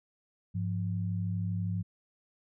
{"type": "tone pair together", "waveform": "sine", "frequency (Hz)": [102.01, 174.5], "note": ["G#2", "F3"], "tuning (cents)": [-31, -1], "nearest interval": "major sixth", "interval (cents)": 930, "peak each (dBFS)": [-31, -34], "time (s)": [0.54, 1.83], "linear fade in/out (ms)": 20, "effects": []}